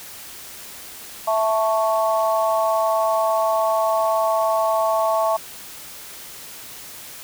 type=chord; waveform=sine; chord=A major; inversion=second; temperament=equal; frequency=659.3 / 880 / 1108.7 Hz; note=E5 / A5 / C#6; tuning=0 / 0 / 0 cents; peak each=-19 / -23 / -23 dBFS; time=1.27-5.37 s; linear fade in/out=10 ms; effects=white hiss -38 dBFS RMS until 7.23 s